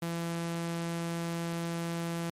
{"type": "tone", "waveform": "sawtooth", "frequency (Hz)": 168.5, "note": "E3", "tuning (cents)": 38, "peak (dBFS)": -28, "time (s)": [0.02, 2.3], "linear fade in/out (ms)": 5, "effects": ["MP3 64 kbps"]}